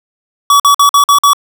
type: tone bursts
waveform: square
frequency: 1138 Hz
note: C#6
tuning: 45 cents sharp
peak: -5 dBFS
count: 6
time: 0.5-1.333 s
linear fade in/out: 2 ms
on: 98 ms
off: 49 ms
effects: none